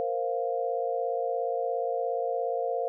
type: chord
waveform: sine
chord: Bb suspended second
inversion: none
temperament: equal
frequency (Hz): 466.2 / 523.3 / 698.5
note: Bb4 / C5 / F5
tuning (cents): 0 / 0 / 0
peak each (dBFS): -31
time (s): 0-2.88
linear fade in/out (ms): 0
effects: none